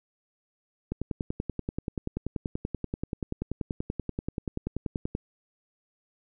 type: click train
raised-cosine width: 3 ms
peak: -17 dBFS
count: 45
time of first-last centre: 0.92-5.151 s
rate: 10.4 Hz
effects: none